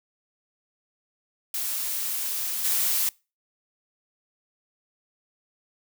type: noise with level steps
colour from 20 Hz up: blue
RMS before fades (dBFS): -29 / -24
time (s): 1.54-3.09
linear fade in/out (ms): 2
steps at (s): 2.64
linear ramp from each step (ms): 10
effects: noise-tail reverb RT60 0.3 s tail -25 dB re dry